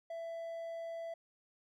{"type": "tone", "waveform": "triangle", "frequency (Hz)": 665, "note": "E5", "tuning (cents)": 15, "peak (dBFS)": -38, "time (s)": [0.1, 1.14], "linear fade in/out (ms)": 5, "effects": []}